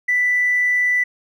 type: tone with tanh clipping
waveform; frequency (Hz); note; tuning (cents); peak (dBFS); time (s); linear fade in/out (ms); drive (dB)
triangle; 1981; B6; +5; -14; 0.08-1.04; 10; 1
effects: none